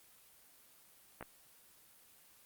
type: clicks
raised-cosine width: 0.5 ms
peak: -29 dBFS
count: 2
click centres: 1.21 / 1.226 s
effects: white hiss -63 dBFS RMS until 2.45 s + Opus 24 kbps